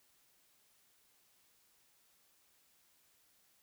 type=silence; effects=white hiss -71 dBFS RMS until 3.62 s